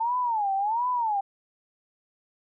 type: tone with vibrato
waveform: sine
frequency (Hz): 881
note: A5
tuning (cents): +2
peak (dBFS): -23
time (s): 0-1.21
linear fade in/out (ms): 10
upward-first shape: sine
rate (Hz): 1.4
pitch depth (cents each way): 220
effects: none